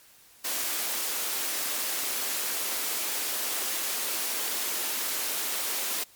white high-pass noise, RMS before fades -30 dBFS, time 0.44-6.04 s, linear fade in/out 10 ms, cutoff 250 Hz, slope 24 dB/octave, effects white hiss -56 dBFS RMS until 6.15 s + MP3 96 kbps

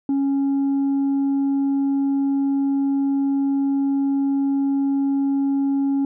sine tone with tanh clipping, 276.2 Hz, C#4, 6 cents flat, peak -18 dBFS, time 0.09-6.05 s, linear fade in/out 2 ms, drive 2 dB, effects none

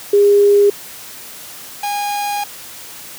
sine / 45% pulse tone pair in turn, 406.7 / 818.6 Hz, G#4 / G#5, -36 / -25 cents, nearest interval octave, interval 1211 cents, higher second, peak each -7 / -18 dBFS, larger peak first, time 0.13-0.7 / 1.83-2.44 s, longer second, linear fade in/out 5 ms, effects white hiss -34 dBFS RMS until 3.18 s + high-pass 80 Hz 12 dB/octave

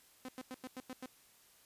sawtooth tone bursts, 256.5 Hz, C4, 34 cents flat, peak -39 dBFS, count 7, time 0.25-1.06 s, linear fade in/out 2 ms, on 36 ms, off 93 ms, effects white hiss -65 dBFS RMS until 1.65 s + resampled to 32000 Hz

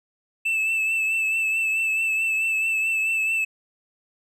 triangle tone with vibrato, 2637 Hz, E7, in tune, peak -19 dBFS, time 0.45-3.45 s, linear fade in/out 10 ms, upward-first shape triangle, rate 4.6 Hz, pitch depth 35 cents each way, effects none

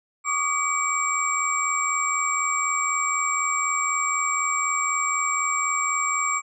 sine tone cluster, 1133 / 1217 / 2281 / 7460 Hz, C#6 / D#6 / C#7 / A#8, +37 / -39 / +49 / 0 cents, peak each -27 dBFS, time 0.24-6.42 s, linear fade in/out 50 ms, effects none

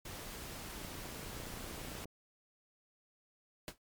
pink noise, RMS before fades -46 dBFS, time 0.05-2.05 s, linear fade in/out 5 ms
click train, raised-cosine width 2 ms, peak -36 dBFS, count 38, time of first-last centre 0.78-2.056 s, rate 29 Hz
pink noise with exponential decay, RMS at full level -40 dBFS, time 3.68-3.78 s, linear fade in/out 0 ms, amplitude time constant 20 ms
effects MP3 96 kbps

